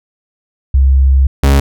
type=tone pair in turn; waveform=sine / 40% pulse; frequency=67 / 69 Hz; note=C2 / C#2; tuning=+42 / -7 cents; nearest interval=minor second; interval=51 cents; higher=second; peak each=-5 dBFS; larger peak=neither; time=0.74-1.27 / 1.43-1.6 s; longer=first; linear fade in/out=5 ms; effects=none